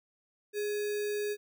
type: tone with sample-and-hold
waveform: sine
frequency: 415.3 Hz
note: G#4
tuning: in tune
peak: -30 dBFS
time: 0.53-1.37 s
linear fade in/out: 50 ms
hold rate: 2100 Hz
effects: none